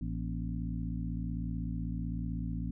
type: harmonic tone with a mistuned harmonic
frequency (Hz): 55.9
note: A1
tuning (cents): +28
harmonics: 1 / 2 / 3 / 4 / 5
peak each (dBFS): -37 / -40 / -38 / -41 / -44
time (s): 0.01-2.71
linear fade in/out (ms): 5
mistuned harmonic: 4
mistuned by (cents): +110
effects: none